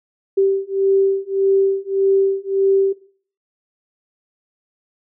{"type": "beating tone pair", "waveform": "sine", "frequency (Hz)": [388.9, 390.6], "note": ["G4", "G4"], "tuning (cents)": [-14, -6], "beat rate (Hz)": 1.7, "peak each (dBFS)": -17, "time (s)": [0.37, 2.93], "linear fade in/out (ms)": 10, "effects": ["noise-tail reverb RT60 0.5 s tail -18 dB re dry"]}